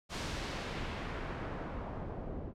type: noise with low-pass filter sweep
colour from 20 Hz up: pink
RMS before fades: -40 dBFS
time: 0.09-2.54 s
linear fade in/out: 50 ms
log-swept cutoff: 6700 to 490 Hz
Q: 0.82
effects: none